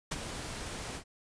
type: noise with ADSR envelope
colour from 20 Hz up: pink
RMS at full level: -32 dBFS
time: 0.11-1.04 s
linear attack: 10 ms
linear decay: 30 ms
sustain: -8 dB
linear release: 85 ms
effects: resampled to 22050 Hz

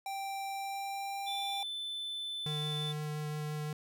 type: tone with pitch glide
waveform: square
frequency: 784 to 792.2 Hz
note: G5 to G5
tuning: 0 to +18 cents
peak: -37 dBFS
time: 0.06-1.63 s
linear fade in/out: 2 ms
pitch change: +18 cents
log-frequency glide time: 0.5-1.21 s
type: tone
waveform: triangle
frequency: 3520 Hz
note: A7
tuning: in tune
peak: -35 dBFS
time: 1.26-2.93 s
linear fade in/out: 20 ms
type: tone with vibrato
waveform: square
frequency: 151.1 Hz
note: D3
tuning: 50 cents sharp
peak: -36 dBFS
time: 2.46-3.73 s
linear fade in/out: 2 ms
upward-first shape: sine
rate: 5.8 Hz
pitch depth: 8 cents each way
effects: none

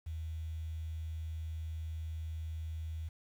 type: tone with quantisation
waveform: sine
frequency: 80 Hz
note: D#2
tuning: 49 cents sharp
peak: -37 dBFS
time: 0.06-3.09 s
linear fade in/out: 10 ms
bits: 10
effects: none

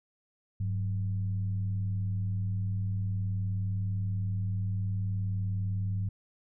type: tone with frequency modulation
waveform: sine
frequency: 100.4 Hz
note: G2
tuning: 42 cents sharp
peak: -28 dBFS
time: 0.6-6.09 s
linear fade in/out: 5 ms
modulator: 80.5 Hz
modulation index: 0.46
effects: none

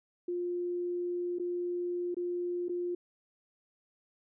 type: tone with dropouts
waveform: sine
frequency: 352.6 Hz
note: F4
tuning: 17 cents sharp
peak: -31 dBFS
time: 0.28-2.95 s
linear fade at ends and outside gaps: 5 ms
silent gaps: 1.386-1.396 / 2.145-2.167 / 2.684-2.693 s
effects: none

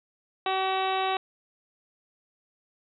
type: harmonic tone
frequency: 380.3 Hz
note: F#4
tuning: 48 cents sharp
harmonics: 1 / 2 / 3 / 4 / 5 / 6 / 7 / 8 / 9 / 10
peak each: -32 / -27 / -32 / -40 / -40 / -40 / -37 / -41 / -44 / -37 dBFS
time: 0.46-1.17 s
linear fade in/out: 2 ms
effects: none

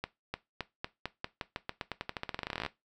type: accelerating click train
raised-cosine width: 0.3 ms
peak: -18 dBFS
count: 29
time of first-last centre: 0.04-2.663 s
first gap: 300 ms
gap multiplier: 0.89
effects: noise-tail reverb RT60 0.2 s tail -17 dB re dry

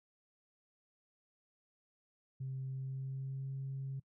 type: tone with pitch glide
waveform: sine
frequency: 132.4 to 135.18 Hz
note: C3 to C#3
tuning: +21 to -43 cents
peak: -37 dBFS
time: 2.4-4 s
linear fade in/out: 10 ms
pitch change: +36 cents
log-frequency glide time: 2.68-3.53 s
effects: noise-tail reverb RT60 0.1 s tail -23 dB re dry + tanh soft clip ceiling -34 dBFS

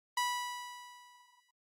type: tone with exponential decay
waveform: sawtooth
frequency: 981 Hz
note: B5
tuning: 12 cents flat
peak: -25 dBFS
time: 0.17-1.51 s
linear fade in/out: 5 ms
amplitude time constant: 290 ms
effects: low-pass 12000 Hz 12 dB/octave + AAC 64 kbps

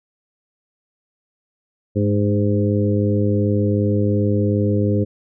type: harmonic tone with a mistuned harmonic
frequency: 102.7 Hz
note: G#2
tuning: 19 cents flat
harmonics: 1 / 2 / 3 / 4 / 5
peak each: -18 / -21 / -23 / -24 / -25 dBFS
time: 1.95-5.05 s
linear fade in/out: 20 ms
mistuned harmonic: 2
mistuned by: +32 cents
effects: none

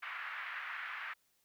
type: band-pass noise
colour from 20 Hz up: pink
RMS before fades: -43 dBFS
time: 0.02-1.14 s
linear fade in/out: 10 ms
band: 1300 to 2200 Hz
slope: 24 dB/octave
effects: white hiss -75 dBFS RMS until 1.44 s

